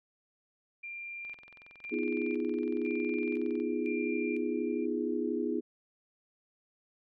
sine tone with tremolo, 2383 Hz, D7, 25 cents sharp, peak -39 dBFS, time 0.83-4.86 s, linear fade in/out 10 ms, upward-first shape square, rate 0.99 Hz, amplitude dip 80%
click train, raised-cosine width 0.3 ms, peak -38 dBFS, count 52, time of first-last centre 1.25-3.6 s, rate 21.7 Hz
sine chord, F half-diminished seventh, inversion second, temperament equal with one note detuned, 246.9 / 311.1 / 344 / 415.3 Hz, Cb4 / Eb4 / F4 / Ab4, 0 / 0 / -26 / 0 cents, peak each -35 dBFS, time 1.91-5.61 s, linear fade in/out 20 ms
effects none

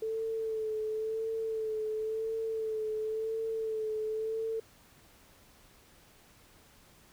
sine tone with vibrato, 440 Hz, A4, in tune, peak -31 dBFS, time 0.02-4.6 s, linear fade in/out 5 ms, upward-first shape sine, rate 0.95 Hz, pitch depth 30 cents each way, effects pink hiss -60 dBFS RMS until 7.12 s

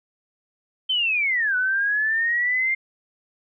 sine linear two-way sweep, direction down then up, 3124 to 1476 to 2117 Hz, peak -19 dBFS, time 0.89-2.75 s, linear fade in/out 10 ms, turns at 1.56 s, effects none

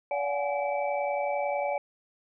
sine tone cluster, 574 / 713 / 744 / 842 / 2310 Hz, D5 / F5 / F#5 / G#5 / D7, -40 / +36 / +9 / +24 / -29 cents, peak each -29 / -38 / -34 / -33 / -38 dBFS, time 0.11-1.78 s, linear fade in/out 2 ms, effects none

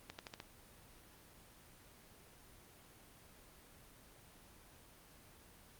accelerating click train, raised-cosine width 0.2 ms, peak -28 dBFS, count 5, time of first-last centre 0.1-0.401 s, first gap 89 ms, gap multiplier 0.89, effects pink hiss -61 dBFS RMS until 5.79 s + Opus 24 kbps

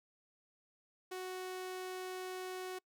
sawtooth tone, 370 Hz, F#4, in tune, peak -37 dBFS, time 1.11-2.79 s, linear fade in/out 10 ms, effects noise-tail reverb RT60 0.1 s tail -26 dB re dry

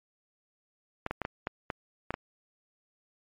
clicks, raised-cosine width 0.5 ms, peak -16 dBFS, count 8, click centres 1.064 / 1.11 / 1.217 / 1.251 / 1.471 / 1.702 / 2.106 / 2.141 s, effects MP3 48 kbps

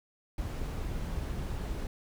brown noise, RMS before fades -35 dBFS, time 0.38-1.87 s, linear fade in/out 2 ms, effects none

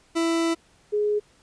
40% pulse / sine tone pair in turn, 331.5 / 417.7 Hz, E4 / G#4, +10 / +10 cents, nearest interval major third, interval 400 cents, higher second, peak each -20 / -20 dBFS, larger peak neither, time 0.15-0.55 / 0.92-1.2 s, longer first, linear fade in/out 20 ms, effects pink hiss -59 dBFS RMS until 1.42 s + resampled to 22050 Hz

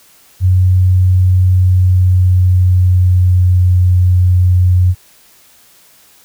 sine tone with pitch glide, 92.1 to 90.52 Hz, F#2 to F#2, -7 to -37 cents, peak -6 dBFS, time 0.4-4.95 s, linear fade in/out 50 ms, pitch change -30 cents, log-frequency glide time 1.44-3.74 s, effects white hiss -46 dBFS RMS until 6.24 s

